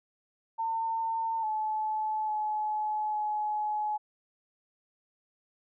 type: tone with pitch steps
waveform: sine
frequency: 903 / 863 / 853 / 847 Hz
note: A5 / A5 / G#5 / G#5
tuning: +45 / -34 / +46 / +34 cents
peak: -28 dBFS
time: 0.58-3.98 s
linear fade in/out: 20 ms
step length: 850 ms
effects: none

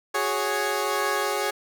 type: chord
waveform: 15% pulse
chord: F# suspended second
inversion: none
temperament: equal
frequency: 370 / 415.3 / 554.4 Hz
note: F#4 / G#4 / C#5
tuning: 0 / 0 / 0 cents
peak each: -24 / -20 / -22 dBFS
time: 0.14-1.51 s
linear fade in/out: 10 ms
effects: none

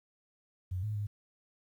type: tone with pitch steps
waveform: sine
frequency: 91.7 / 106.6 / 103.4 Hz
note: F#2 / G#2 / G#2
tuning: -15 / +46 / -7 cents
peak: -32 dBFS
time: 0.71-1.07 s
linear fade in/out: 10 ms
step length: 120 ms
effects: 11-bit

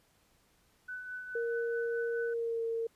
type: tone with tremolo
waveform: sine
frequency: 1498 Hz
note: F#6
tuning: 21 cents sharp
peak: -37 dBFS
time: 0.88-2.34 s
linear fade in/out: 10 ms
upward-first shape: triangle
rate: 4.7 Hz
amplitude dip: 50%
type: tone with pitch glide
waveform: sine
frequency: 466.2 to 456.9 Hz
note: A#4 to A#4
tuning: 0 to -35 cents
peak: -31 dBFS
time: 1.35-2.87 s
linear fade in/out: 5 ms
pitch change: -35 cents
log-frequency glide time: 2.31-2.63 s
effects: pink hiss -69 dBFS RMS until 2.95 s + resampled to 32000 Hz

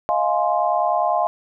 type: chord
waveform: sine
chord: F minor seventh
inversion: third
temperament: just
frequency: 628.6 / 698.5 / 838.1 / 1047.7 Hz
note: Eb5 / F5 / Ab5 / C6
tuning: +18 / 0 / +16 / +2 cents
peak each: -23 / -20 / -23 / -24 dBFS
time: 0.09-1.27 s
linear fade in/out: 0 ms
effects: none

